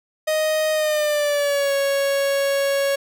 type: tone with pitch glide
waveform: 45% pulse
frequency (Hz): 623 to 555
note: D#5 to C#5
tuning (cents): +2 to +2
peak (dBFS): -18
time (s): 0.27-2.96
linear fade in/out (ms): 10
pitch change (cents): -200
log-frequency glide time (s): 0.72-1.73
effects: none